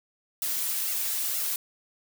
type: noise with flanger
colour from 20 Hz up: blue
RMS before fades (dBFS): -29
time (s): 0.42-1.56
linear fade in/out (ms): 2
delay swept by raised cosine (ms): 1.4 to 5.3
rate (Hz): 2.1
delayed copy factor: +0.95
effects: none